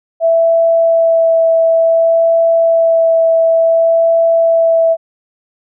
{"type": "tone with vibrato", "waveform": "sine", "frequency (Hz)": 660, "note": "E5", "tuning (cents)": 2, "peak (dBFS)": -7, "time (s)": [0.2, 4.97], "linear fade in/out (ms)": 50, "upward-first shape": "sine", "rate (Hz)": 0.56, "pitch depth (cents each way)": 9, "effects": []}